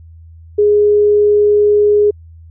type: tone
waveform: sine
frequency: 415.3 Hz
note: G#4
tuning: in tune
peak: -7 dBFS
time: 0.58-2.11 s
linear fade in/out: 10 ms
effects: added 82 Hz sine -35 dBFS peak until 2.5 s